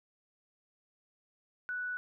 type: tone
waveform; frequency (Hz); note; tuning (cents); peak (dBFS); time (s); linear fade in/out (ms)
sine; 1480; F#6; 0; -34; 1.69-1.97; 0
effects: none